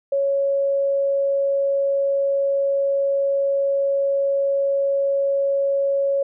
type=tone; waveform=sine; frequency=554.4 Hz; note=C#5; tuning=in tune; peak=-17 dBFS; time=0.12-6.23 s; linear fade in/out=5 ms; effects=none